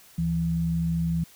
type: tone pair together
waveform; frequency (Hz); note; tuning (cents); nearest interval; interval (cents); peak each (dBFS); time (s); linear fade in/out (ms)
sine; 74.12 / 166.4; D2 / E3; +17 / +17; octave + major second; 1400; -32 / -23; 0.18-1.24; 5
effects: white hiss -53 dBFS RMS until 1.35 s